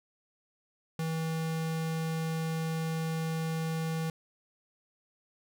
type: tone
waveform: square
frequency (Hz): 161.5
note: E3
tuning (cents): -35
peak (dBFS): -31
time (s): 0.99-4.1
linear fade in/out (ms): 2
effects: none